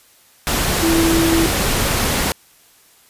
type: tone in noise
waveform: sine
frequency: 329.6 Hz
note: E4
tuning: in tune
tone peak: -14 dBFS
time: 0.83-1.46 s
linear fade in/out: 0 ms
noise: pink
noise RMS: -18 dBFS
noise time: 0.47-2.32 s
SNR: +1 dB
effects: white hiss -51 dBFS RMS until 3.09 s + resampled to 32000 Hz